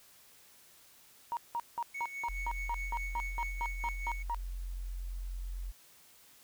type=tone bursts; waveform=sine; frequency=943 Hz; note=A#5; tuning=20 cents sharp; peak=-31 dBFS; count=14; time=1.32-4.346 s; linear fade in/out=0 ms; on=49 ms; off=180 ms
type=tone with tremolo; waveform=triangle; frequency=2217 Hz; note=C#7; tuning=in tune; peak=-35 dBFS; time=1.94-4.23 s; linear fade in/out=10 ms; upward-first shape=sine; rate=4.8 Hz; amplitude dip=60%
type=tone; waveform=sine; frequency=44.46 Hz; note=F1; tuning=32 cents sharp; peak=-36 dBFS; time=2.28-5.72 s; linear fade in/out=20 ms
effects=tanh soft clip ceiling -25 dBFS + white hiss -60 dBFS RMS until 6.43 s